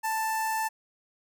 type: tone with notch filter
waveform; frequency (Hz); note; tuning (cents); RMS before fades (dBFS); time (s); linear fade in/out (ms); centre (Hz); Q
sawtooth; 883; A5; +6; -29; 0.03-0.69; 20; 3700; 1
effects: none